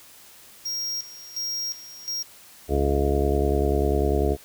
square tone with tremolo, 5600 Hz, F8, 4 cents sharp, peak -27 dBFS, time 0.65-2.23 s, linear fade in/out 10 ms, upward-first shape square, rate 1.4 Hz, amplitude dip 80%
harmonic tone, 70.1 Hz, C#2, 20 cents sharp, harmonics 1 / 2 / 3 / 4 / 5 / 6 / 7 / 9 / 10, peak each -23 / -31 / -34 / -30 / -28 / -25 / -33 / -31 / -32 dBFS, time 2.68-4.37 s, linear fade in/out 50 ms
effects white hiss -49 dBFS RMS until 4.44 s

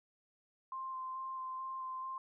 sine tone with vibrato, 1046.5 Hz, C6, in tune, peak -39 dBFS, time 0.72-2.18 s, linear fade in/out 2 ms, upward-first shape square, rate 2.3 Hz, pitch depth 10 cents each way, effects none

